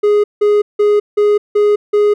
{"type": "tone bursts", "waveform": "triangle", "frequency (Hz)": 415.3, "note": "G#4", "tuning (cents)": 0, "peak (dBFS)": -6, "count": 6, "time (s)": [0.03, 2.14], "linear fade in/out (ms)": 10, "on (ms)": 210, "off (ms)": 170, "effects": []}